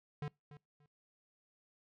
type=tone with echo; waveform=square; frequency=146.83 Hz; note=D3; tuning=in tune; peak=-38 dBFS; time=0.22-0.28 s; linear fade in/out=2 ms; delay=290 ms; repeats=2; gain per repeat=-14 dB; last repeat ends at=0.86 s; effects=noise-tail reverb RT60 0.2 s tail -24 dB re dry + low-pass 3000 Hz 12 dB/octave